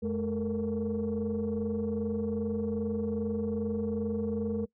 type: tone cluster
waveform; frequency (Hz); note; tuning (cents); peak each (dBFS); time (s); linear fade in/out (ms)
sine; 88.7 / 213.1 / 444.5 / 467; F2 / G#3 / A4 / A#4; +27 / +45 / +18 / +3; -38 / -30 / -37 / -32; 0.02-4.66; 20
effects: noise-tail reverb RT60 0.1 s tail -22 dB re dry + tanh soft clip ceiling -23 dBFS